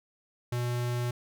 square tone, 121.6 Hz, B2, 26 cents flat, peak -29 dBFS, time 0.52-1.11 s, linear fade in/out 5 ms, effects none

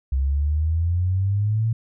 sine exponential sweep, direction up, 65.3 to 115.1 Hz, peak -18 dBFS, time 0.12-1.73 s, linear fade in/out 5 ms, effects none

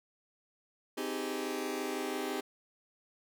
sawtooth chord, Ab major seventh, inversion first, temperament just, 259.6 / 311.5 / 389.3 / 415.3 Hz, C4 / Eb4 / G4 / Ab4, -13 / +2 / -12 / 0 cents, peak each -36 / -36 / -34 / -37 dBFS, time 0.97-2.41 s, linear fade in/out 10 ms, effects none

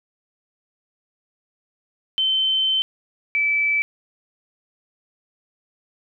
sine tone pair in turn, 3083 / 2310 Hz, G7 / D7, -29 / -29 cents, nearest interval perfect fourth, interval 500 cents, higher first, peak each -17 dBFS, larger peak neither, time 2.18-2.82 / 3.35-3.82 s, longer first, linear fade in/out 0 ms, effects none

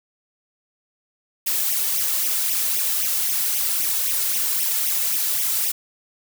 blue noise with flanger, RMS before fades -22 dBFS, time 1.46-5.72 s, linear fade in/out 10 ms, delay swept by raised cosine 0.33 to 2.33 ms, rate 3.8 Hz, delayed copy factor +0.85, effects none

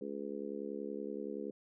harmonic tone, 70.6 Hz, C#2, 32 cents sharp, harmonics 3 / 4 / 5 / 6 / 7, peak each -45 / -45 / -46 / -43 / -46 dBFS, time 0.01-1.51 s, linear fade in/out 5 ms, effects none

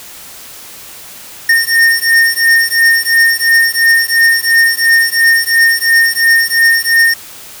square beating tone pair, 1832 / 1834.9 Hz, A#6 / A#6, -31 / -28 cents, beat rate 2.9 Hz, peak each -11 dBFS, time 1.49-7.14 s, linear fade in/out 5 ms, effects white hiss -32 dBFS RMS until 7.6 s

